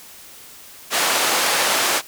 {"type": "band-pass noise", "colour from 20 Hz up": "pink", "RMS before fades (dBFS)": -19, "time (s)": [0.9, 2.02], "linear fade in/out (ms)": 50, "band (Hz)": [570, 12000], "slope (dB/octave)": 12, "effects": ["white hiss -42 dBFS RMS until 2.07 s"]}